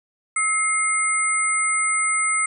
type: tone cluster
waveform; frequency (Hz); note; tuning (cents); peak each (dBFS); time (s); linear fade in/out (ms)
sine; 1293 / 2117 / 8100; E6 / C7 / B8; -34 / +20 / +43; -25 / -23 / -21; 0.36-2.46; 5
effects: none